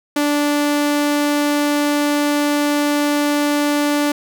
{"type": "tone", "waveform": "sawtooth", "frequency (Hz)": 292.2, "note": "D4", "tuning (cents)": -9, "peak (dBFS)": -11, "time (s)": [0.16, 4.12], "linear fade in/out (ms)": 5, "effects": []}